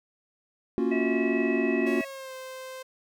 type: chord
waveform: triangle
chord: Gb major seventh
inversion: first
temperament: equal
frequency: 233.1 / 277.2 / 349.2 / 370 Hz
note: Bb3 / Db4 / F4 / Gb4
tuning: 0 / 0 / 0 / 0 cents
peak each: -27 dBFS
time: 0.78-2.01 s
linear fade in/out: 0 ms
type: harmonic tone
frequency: 646 Hz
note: E5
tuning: 35 cents flat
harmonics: 1 / 3 / 4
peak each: -35 / -35 / -35 dBFS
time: 0.91-2.05 s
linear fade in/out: 10 ms
type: tone with pitch glide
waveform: sawtooth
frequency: 554.4 to 520.3 Hz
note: C#5 to C5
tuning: 0 to -10 cents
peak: -34 dBFS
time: 1.86-2.83 s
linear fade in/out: 10 ms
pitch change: -110 cents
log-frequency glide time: 1.99-2.34 s
effects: none